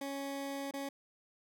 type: tone with dropouts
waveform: 20% pulse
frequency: 277.2 Hz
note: C#4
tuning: in tune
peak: -33 dBFS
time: 0.01-0.89 s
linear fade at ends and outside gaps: 5 ms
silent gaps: 0.711-0.737 s
effects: none